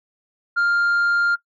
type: tone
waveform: sine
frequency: 1400 Hz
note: F6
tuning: 4 cents sharp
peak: -13 dBFS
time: 0.56-1.36 s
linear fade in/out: 20 ms
effects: noise-tail reverb RT60 0.1 s tail -20 dB re dry + tanh soft clip ceiling -15 dBFS